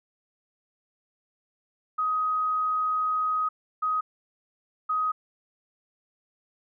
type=tone bursts at uneven times; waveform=sine; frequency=1257 Hz; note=D#6; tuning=17 cents sharp; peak=-23 dBFS; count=3; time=1.98-3.49 / 3.82-4.01 / 4.89-5.12 s; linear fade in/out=10 ms; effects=none